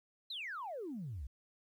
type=exponential sweep; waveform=sine; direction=down; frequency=4200 to 58.1 Hz; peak=-39 dBFS; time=0.3-1.27 s; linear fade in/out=5 ms; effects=tanh soft clip ceiling -36 dBFS + 12-bit